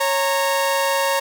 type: tone pair together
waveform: sawtooth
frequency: 550 / 925 Hz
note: C#5 / A#5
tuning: -14 / -14 cents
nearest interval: major sixth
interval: 900 cents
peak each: -16 / -17 dBFS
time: 0-1.2 s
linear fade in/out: 10 ms
effects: none